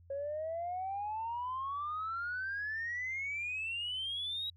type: exponential sweep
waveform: sine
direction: up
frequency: 545 to 3864 Hz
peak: -34 dBFS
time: 0.1-4.5 s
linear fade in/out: 5 ms
effects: tanh soft clip ceiling -31 dBFS + added 86 Hz sine -57 dBFS peak until 4.56 s